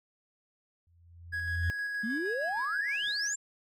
sine tone with exponential growth, 85.3 Hz, F2, 40 cents flat, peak -24 dBFS, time 0.87-1.7 s, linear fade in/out 0 ms, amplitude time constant 180 ms
triangle tone with tremolo, 1661.2 Hz, G#6, in tune, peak -29 dBFS, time 1.32-3.35 s, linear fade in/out 20 ms, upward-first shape square, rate 6.4 Hz, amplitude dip 25%
sine exponential sweep, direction up, 207.7 to 7580 Hz, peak -31 dBFS, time 2.03-3.36 s, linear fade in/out 10 ms
effects tanh soft clip ceiling -22 dBFS

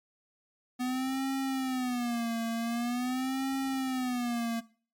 square tone with vibrato, 248.1 Hz, B3, 8 cents sharp, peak -30 dBFS, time 0.79-4.61 s, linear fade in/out 20 ms, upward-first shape sine, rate 0.45 Hz, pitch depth 140 cents each way, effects noise-tail reverb RT60 0.4 s tail -19 dB re dry + MP3 96 kbps

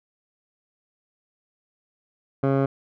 15% pulse tone with low-pass filter, 136.6 Hz, C#3, 25 cents flat, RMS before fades -21 dBFS, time 2.43-2.66 s, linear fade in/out 5 ms, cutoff 1000 Hz, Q 1.1, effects none

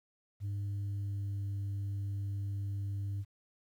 sine tone with pitch glide, 100.7 to 99.6 Hz, G2 to G2, +47 to +28 cents, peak -31 dBFS, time 0.4-3.25 s, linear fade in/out 50 ms, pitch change -19 cents, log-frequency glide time 0.66-1.47 s, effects tanh soft clip ceiling -33 dBFS + 11-bit

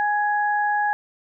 sine tone pair together, 830.6 / 1667.9 Hz, G#5 / G#6, 0 / +7 cents, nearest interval octave, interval 1207 cents, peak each -20 / -24 dBFS, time 0-0.93 s, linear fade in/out 0 ms, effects none

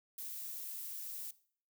violet noise, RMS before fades -44 dBFS, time 0.18-1.31 s, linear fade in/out 5 ms, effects noise-tail reverb RT60 0.5 s tail -18 dB re dry

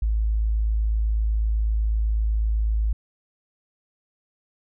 sine tone, 54 Hz, A1, 32 cents flat, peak -19 dBFS, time 0.02-2.93 s, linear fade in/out 5 ms, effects none

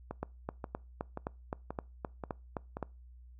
two click trains, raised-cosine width 1 ms, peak -21 / -24 dBFS, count 11 / 6, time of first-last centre 0.23-2.827 / 0.11-2.77 s, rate 3.85 / 1.88 Hz, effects noise-tail reverb RT60 0.3 s tail -24 dB re dry + added 61 Hz sine -51 dBFS peak until 3.39 s

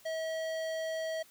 sine tone with hard clipping, 643 Hz, E5, 43 cents flat, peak -35 dBFS, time 0.05-1.23 s, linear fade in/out 10 ms, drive 16 dB, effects white hiss -60 dBFS RMS until 1.3 s

